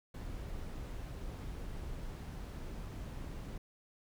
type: noise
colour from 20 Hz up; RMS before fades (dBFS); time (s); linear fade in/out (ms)
brown; -43; 0.14-3.58; 5
effects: none